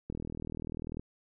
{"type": "click train", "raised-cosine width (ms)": 3, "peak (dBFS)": -25, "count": 37, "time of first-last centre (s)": [0.1, 0.996], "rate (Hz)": 40.2, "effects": []}